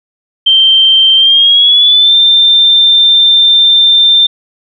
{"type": "tone with pitch glide", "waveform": "sine", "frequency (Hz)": [3136, 3582], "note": ["G7", "A7"], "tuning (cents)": [0, 30], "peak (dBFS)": -3, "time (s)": [0.46, 4.27], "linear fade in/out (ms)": 10, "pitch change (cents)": 230, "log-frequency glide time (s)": [1.16, 2.15], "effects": []}